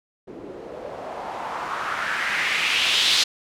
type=noise with low-pass filter sweep; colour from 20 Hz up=blue; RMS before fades=-25 dBFS; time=0.27-3.24 s; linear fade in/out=10 ms; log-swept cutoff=340 to 4100 Hz; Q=2.6; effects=none